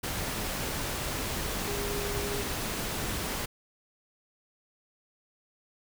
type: tone in noise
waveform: sine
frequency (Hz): 407.2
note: G#4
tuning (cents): -34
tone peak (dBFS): -35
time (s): 1.67-2.43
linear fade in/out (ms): 10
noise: pink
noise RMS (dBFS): -33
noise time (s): 0.03-3.46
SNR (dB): -5
effects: none